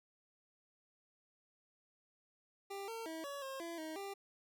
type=tone with pitch steps; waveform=25% pulse; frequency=396 / 454.4 / 322.3 / 564 / 536 / 337 / 315.6 / 396.1 Hz; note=G4 / A#4 / E4 / C#5 / C5 / E4 / D#4 / G4; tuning=+18 / -44 / -39 / +30 / +42 / +38 / +25 / +18 cents; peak=-39 dBFS; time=2.7-4.14 s; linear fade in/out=10 ms; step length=180 ms; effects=none